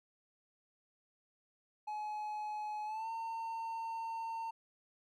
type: tone with pitch glide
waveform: triangle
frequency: 847 to 907.8 Hz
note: G#5 to A#5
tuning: +34 to -46 cents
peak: -36 dBFS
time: 1.87-4.51 s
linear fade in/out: 10 ms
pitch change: +120 cents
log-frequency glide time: 2.85-3.09 s
effects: none